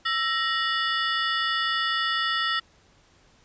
25% pulse ring-modulated tone, 1600 Hz, G6, 35 cents sharp, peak -16 dBFS, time 0.05-2.6 s, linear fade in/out 10 ms, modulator 272 Hz, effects pink hiss -59 dBFS RMS until 3.44 s + resampled to 16000 Hz

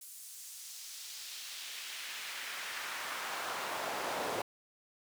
brown noise with high-pass filter sweep, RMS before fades -41 dBFS, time 0.01-4.42 s, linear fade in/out 5 ms, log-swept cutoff 9300 to 540 Hz, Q 1.1, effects none

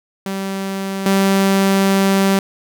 sawtooth tone pair in turn, 194 / 194.7 Hz, G3 / G3, -18 / -12 cents, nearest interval unison, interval 6 cents, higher second, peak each -17 / -8 dBFS, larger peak second, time 0.26-1.06 / 1.06-2.39 s, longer second, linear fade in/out 2 ms, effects none

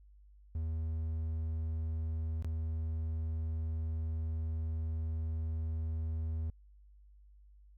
triangle tone with dropouts, 80 Hz, D#2, 49 cents sharp, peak -31 dBFS, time 0.55-6.5 s, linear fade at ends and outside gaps 0 ms, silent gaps 2.424-2.446 s, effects added 50 Hz sine -56 dBFS peak until 7.77 s

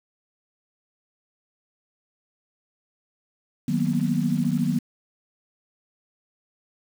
sine chord, B major seventh, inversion first, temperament equal, 155.56 / 185 / 233.1 / 246.9 Hz, D#3 / F#3 / A#3 / B3, 0 / 0 / 0 / 0 cents, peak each -26 dBFS, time 3.68-4.79 s, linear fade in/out 5 ms, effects 7-bit

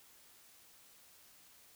silence, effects white hiss -62 dBFS RMS until 1.75 s

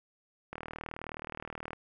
click train, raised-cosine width 0.5 ms, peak -24 dBFS, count 48, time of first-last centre 0.53-1.732 s, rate 39.1 Hz, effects none

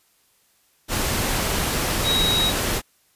sine tone in noise, 3820 Hz, A#7, 42 cents sharp, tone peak -19 dBFS, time 2.03-2.53 s, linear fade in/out 50 ms, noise pink, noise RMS -23 dBFS, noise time 0.88-2.82 s, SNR +1 dB, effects white hiss -62 dBFS RMS until 3.15 s + resampled to 32000 Hz

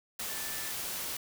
sine tone in noise, 1760 Hz, A6, in tune, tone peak -46 dBFS, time 0.29-0.72 s, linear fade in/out 5 ms, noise white, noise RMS -37 dBFS, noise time 0.19-1.17 s, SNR -12 dB, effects none

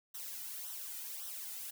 blue noise with flanger, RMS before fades -44 dBFS, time 0.14-1.71 s, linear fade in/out 10 ms, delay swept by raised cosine 0.42 to 1.82 ms, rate 1.8 Hz, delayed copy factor -0.7, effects none

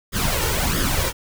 pink noise with flanger, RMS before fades -21 dBFS, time 0.12-1.13 s, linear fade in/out 50 ms, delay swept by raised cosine 0.59 to 2.19 ms, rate 1.5 Hz, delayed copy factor +0.65, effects none

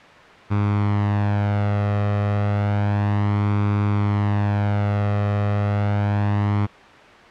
sawtooth tone with flanger, 102.6 Hz, G#2, 21 cents flat, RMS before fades -20 dBFS, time 0.5-6.67 s, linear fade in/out 20 ms, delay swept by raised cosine 0.84 to 1.6 ms, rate 0.31 Hz, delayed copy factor +0.55, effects white hiss -43 dBFS RMS until 7.3 s + low-pass 2000 Hz 12 dB/octave

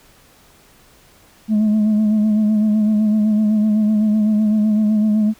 sine tone with vibrato, 213.4 Hz, G#3, 47 cents sharp, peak -10 dBFS, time 1.48-5.34 s, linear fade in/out 50 ms, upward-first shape sine, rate 7.9 Hz, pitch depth 38 cents each way, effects tanh soft clip ceiling -11 dBFS + pink hiss -50 dBFS RMS until 5.39 s

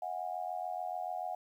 sine tone with amplitude modulation, 727 Hz, F#5, 31 cents flat, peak -31 dBFS, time 0.02-1.35 s, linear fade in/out 5 ms, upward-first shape sine, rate 86.9 Hz, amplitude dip 95%, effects 11-bit

